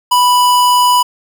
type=tone; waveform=square; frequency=987.8 Hz; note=B5; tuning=in tune; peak=-8 dBFS; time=0.11-1.03 s; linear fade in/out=10 ms; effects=7-bit